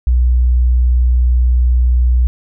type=tone; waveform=sine; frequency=61.4 Hz; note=B1; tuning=9 cents flat; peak=-8 dBFS; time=0.07-2.27 s; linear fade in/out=0 ms; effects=none